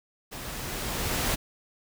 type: noise with level ramp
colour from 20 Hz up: pink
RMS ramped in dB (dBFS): -39 to -26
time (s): 0.31-1.36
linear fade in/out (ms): 20
effects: none